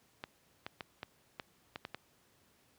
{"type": "clicks", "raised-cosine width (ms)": 0.3, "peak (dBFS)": -24, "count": 8, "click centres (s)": [0.239, 0.665, 0.808, 1.031, 1.398, 1.759, 1.851, 1.946], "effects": ["pink hiss -69 dBFS RMS until 2.78 s", "high-pass 80 Hz 12 dB/octave"]}